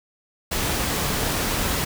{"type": "noise", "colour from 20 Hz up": "pink", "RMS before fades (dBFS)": -24, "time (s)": [0.51, 1.85], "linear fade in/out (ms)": 10, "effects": []}